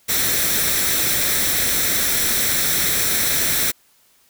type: noise with comb filter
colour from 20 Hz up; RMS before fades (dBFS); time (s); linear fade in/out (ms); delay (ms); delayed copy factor
white; -19; 0.08-3.72; 20; 0.52; +0.55
effects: white hiss -57 dBFS RMS until 4.29 s